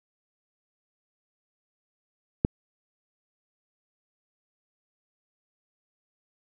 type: click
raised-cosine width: 3 ms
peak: -7 dBFS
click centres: 2.449 s
effects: none